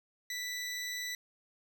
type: tone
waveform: 20% pulse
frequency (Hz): 1975.5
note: B6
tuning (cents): 0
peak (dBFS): -31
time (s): 0.3-1.15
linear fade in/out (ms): 2
effects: none